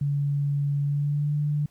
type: tone with pitch glide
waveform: sine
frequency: 142.7 to 147.73 Hz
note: D3 to D3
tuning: -49 to +11 cents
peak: -22 dBFS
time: 0.01-1.66 s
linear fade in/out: 5 ms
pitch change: +60 cents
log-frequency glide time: 0.82-1.35 s
effects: pink hiss -64 dBFS RMS until 1.7 s